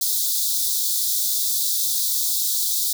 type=high-pass noise; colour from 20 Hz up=white; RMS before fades=-22 dBFS; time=0.01-2.93 s; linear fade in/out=5 ms; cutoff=3500 Hz; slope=96 dB/octave; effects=none